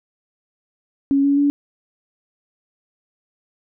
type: tone with pitch steps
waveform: sine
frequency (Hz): 277.2 / 281.6 / 286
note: C#4 / C#4 / D4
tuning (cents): 0 / +27 / -46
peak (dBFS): -13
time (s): 1.11-1.5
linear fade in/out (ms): 0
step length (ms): 130
effects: none